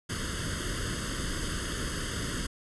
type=noise with comb filter; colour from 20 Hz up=pink; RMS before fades=-33 dBFS; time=0.09-2.47 s; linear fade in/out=10 ms; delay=0.62 ms; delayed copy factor=+1; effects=resampled to 24000 Hz